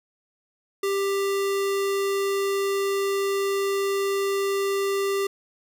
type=tone; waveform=square; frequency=394.9 Hz; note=G4; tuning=13 cents sharp; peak=-23 dBFS; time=0.83-5.27 s; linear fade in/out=5 ms; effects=none